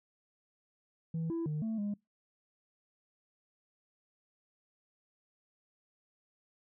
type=tone with pitch steps; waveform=sine; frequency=163.2 / 332.8 / 151.8 / 222.1 / 205.1 Hz; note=E3 / E4 / D#3 / A3 / G#3; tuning=-17 / +17 / -42 / +16 / -21 cents; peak=-30 dBFS; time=1.14-1.94 s; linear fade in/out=5 ms; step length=160 ms; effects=noise-tail reverb RT60 0.2 s tail -26 dB re dry + tanh soft clip ceiling -31 dBFS